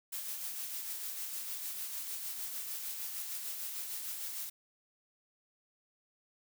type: noise with tremolo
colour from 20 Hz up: blue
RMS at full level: -39 dBFS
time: 0.12-4.5 s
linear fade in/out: 10 ms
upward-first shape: sine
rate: 6.6 Hz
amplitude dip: 35%
effects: none